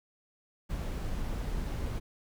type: noise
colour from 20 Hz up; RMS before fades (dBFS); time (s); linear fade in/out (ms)
brown; -34; 0.69-2; 20
effects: none